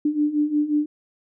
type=beating tone pair; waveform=sine; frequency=293.9 / 299.5 Hz; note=D4 / D4; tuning=+1 / +34 cents; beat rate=5.6 Hz; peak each=-24 / -20 dBFS; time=0.05-0.86 s; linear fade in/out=5 ms; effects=none